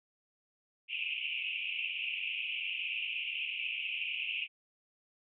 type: band-pass noise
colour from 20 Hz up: white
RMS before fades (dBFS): -37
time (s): 0.88-4.48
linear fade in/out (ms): 50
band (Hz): 2400 to 2900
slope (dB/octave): 96
effects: none